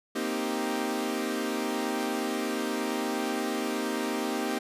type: chord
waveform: sawtooth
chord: C minor seventh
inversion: third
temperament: equal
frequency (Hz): 233.1 / 261.6 / 311.1 / 392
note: Bb3 / C4 / Eb4 / G4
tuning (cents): 0 / 0 / 0 / 0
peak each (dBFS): -30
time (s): 0.15-4.59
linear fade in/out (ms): 10
effects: resampled to 32000 Hz